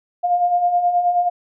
sine beating tone pair, 698.5 / 707.9 Hz, F5 / F5, 0 / +23 cents, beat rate 9.4 Hz, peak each -23 / -15 dBFS, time 0.23-1.3 s, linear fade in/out 20 ms, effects none

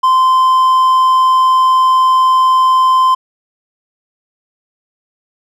triangle tone, 1036 Hz, C6, 17 cents flat, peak -5 dBFS, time 0.03-3.15 s, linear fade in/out 10 ms, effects none

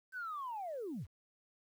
sine linear sweep, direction down, 1563 to 55 Hz, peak -38 dBFS, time 0.12-1.07 s, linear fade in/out 50 ms, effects tanh soft clip ceiling -35 dBFS + 11-bit

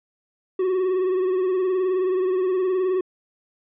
triangle tone with vibrato, 371.3 Hz, F#4, 6 cents sharp, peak -17 dBFS, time 0.59-3.01 s, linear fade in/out 5 ms, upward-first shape triangle, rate 19 Hz, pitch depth 57 cents each way, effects resampled to 8000 Hz

